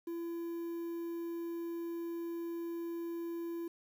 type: tone with quantisation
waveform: triangle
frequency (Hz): 337.5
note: E4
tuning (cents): +41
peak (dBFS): -35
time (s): 0.07-3.68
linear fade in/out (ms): 5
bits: 10
effects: none